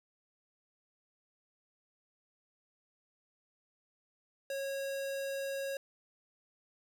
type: tone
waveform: square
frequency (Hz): 548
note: C#5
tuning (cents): -20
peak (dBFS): -36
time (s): 4.5-5.77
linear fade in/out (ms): 2
effects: none